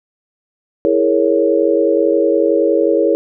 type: chord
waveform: sine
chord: A# half-diminished seventh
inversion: second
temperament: equal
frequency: 329.6 / 415.3 / 466.2 / 554.4 Hz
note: E4 / G#4 / A#4 / C#5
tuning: 0 / 0 / 0 / 0 cents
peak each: -16 dBFS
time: 0.85-3.15 s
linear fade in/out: 0 ms
effects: none